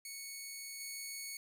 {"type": "tone with level steps", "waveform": "10% pulse", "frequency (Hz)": 2217, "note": "C#7", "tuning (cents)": 0, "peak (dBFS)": [-35, -33], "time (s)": [0.05, 1.37], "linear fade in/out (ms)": 2, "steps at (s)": 0.8, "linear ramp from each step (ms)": 5, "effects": []}